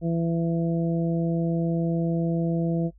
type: harmonic tone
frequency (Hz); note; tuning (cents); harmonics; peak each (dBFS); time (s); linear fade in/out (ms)
167; E3; +23; 1 / 2 / 3 / 4; -23 / -29 / -33 / -35; 0.01-2.91; 50
effects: noise-tail reverb RT60 0.1 s tail -23 dB re dry + added 50 Hz sine -50 dBFS peak until 2.98 s